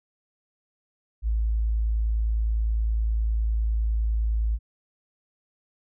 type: tone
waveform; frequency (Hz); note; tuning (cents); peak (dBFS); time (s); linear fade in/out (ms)
sine; 54.9; A1; -3; -21; 1.22-4.59; 50
effects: none